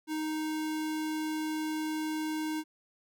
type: tone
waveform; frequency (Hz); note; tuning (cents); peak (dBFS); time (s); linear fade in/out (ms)
square; 311.1; D#4; 0; -32; 0.07-2.64; 50
effects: none